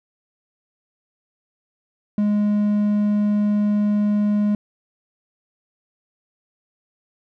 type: tone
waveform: triangle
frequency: 207.7 Hz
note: G#3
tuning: in tune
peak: -14 dBFS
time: 2.18-4.55 s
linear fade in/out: 2 ms
effects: none